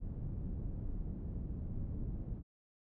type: low-pass noise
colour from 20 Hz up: pink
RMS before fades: -40 dBFS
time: 0-2.43 s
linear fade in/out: 50 ms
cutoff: 190 Hz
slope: 12 dB/octave
effects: none